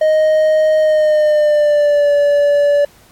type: tone with pitch glide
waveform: triangle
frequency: 622.3 to 577.3 Hz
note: D#5 to D5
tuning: 0 to -30 cents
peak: -7 dBFS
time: 0.01-2.85 s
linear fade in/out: 5 ms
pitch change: -130 cents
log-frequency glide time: 0.79-2.12 s
effects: pink hiss -48 dBFS RMS until 3.11 s + AAC 64 kbps